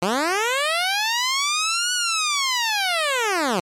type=linear two-way sweep; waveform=10% pulse; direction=up then down; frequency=165.7 to 1482 to 165.7 Hz; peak=-11 dBFS; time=0.02-3.6 s; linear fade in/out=5 ms; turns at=1.93 s; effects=low-pass 10000 Hz 12 dB/octave + MP3 96 kbps